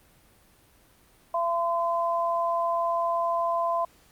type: tone pair together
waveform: sine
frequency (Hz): 678 / 1023.3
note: E5 / C6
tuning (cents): +49 / -39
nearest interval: perfect fifth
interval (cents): 712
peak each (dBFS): -26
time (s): 1.34-3.85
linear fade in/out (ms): 5
effects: pink hiss -59 dBFS RMS until 4.11 s + Opus 32 kbps